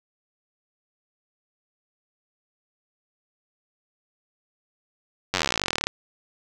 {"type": "slowing click train", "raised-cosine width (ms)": 0.2, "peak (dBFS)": -5, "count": 30, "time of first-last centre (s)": [5.34, 5.87], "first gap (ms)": 10, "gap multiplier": 1.04, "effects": []}